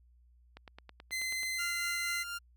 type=click train; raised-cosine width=0.3 ms; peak=-32 dBFS; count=9; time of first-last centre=0.57-1.432 s; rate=9.28 Hz
type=tone; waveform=sawtooth; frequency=2059 Hz; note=C7; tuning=28 cents flat; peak=-30 dBFS; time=1.11-2.24 s; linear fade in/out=20 ms
type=tone with tremolo; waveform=sawtooth; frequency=1396.9 Hz; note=F6; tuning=in tune; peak=-33 dBFS; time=1.58-2.39 s; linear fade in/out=20 ms; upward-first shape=sine; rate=4.2 Hz; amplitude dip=40%
effects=added 60 Hz sine -60 dBFS peak until 2.56 s